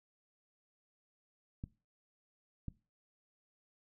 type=clicks; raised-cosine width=5 ms; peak=-28 / -28 dBFS; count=2; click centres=1.639 / 2.683 s; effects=noise-tail reverb RT60 0.3 s tail -20 dB re dry